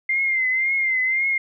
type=tone with vibrato; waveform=sine; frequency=2093 Hz; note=C7; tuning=in tune; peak=-18 dBFS; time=0.09-1.38 s; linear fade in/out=5 ms; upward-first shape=triangle; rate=1.9 Hz; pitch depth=67 cents each way; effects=none